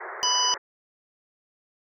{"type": "band-pass noise", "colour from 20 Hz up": "white", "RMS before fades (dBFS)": -37, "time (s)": [0, 0.58], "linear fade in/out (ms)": 10, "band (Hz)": [360, 2000], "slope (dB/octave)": 96}
{"type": "harmonic tone", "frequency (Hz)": 992, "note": "B5", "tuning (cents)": 7, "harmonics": [1, 3, 5, 6], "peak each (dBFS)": [-26, -26, -26, -26], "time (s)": [0.23, 0.54], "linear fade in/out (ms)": 0}
{"effects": []}